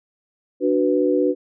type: chord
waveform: sine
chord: B minor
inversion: first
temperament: equal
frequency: 293.7 / 370 / 493.9 Hz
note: D4 / F#4 / B4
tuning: 0 / 0 / 0 cents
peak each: -20 dBFS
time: 0.6-1.35 s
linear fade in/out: 50 ms
effects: none